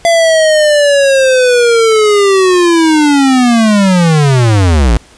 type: linear sweep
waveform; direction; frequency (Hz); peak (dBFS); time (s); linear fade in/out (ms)
square; down; 680 to 50.8; -6; 0.05-4.97; 0
effects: pink hiss -41 dBFS RMS until 5.17 s + resampled to 22050 Hz